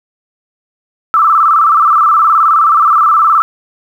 sine tone with vibrato, 1244.5 Hz, D#6, in tune, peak -5 dBFS, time 1.14-3.42 s, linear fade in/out 0 ms, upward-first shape square, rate 19 Hz, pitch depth 94 cents each way, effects 7-bit

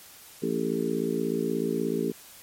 harmonic tone with a mistuned harmonic, 56.6 Hz, A1, 50 cents sharp, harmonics 3 / 4 / 5 / 6 / 7 / 8, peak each -34 / -31 / -32 / -34 / -30 / -33 dBFS, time 0.42-2.12 s, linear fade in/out 10 ms, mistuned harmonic 8, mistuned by -39 cents, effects white hiss -49 dBFS RMS until 2.42 s + MP3 64 kbps

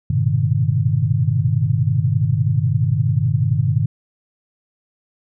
sine tone cluster, 100.5 / 117.4 / 129.1 / 152.8 Hz, G2 / A#2 / C3 / D#3, +44 / +13 / -23 / -31 cents, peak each -20 dBFS, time 0.1-3.86 s, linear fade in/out 5 ms, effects none

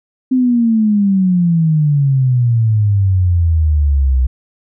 sine exponential sweep, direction down, 261.1 to 62.4 Hz, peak -9 dBFS, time 0.31-4.27 s, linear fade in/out 10 ms, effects none

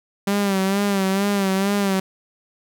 sawtooth tone with vibrato, 196.7 Hz, G3, 6 cents sharp, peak -14 dBFS, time 0.27-2 s, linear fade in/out 5 ms, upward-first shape sine, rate 2.2 Hz, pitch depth 59 cents each way, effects none

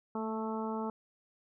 harmonic tone with a mistuned harmonic, 219.9 Hz, A3, 1 cent flat, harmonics 1 / 2 / 3 / 4 / 5 / 6, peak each -36 / -39 / -45 / -40 / -45 / -46 dBFS, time 0.15-0.9 s, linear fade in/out 2 ms, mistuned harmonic 1, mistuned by +18 cents, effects none

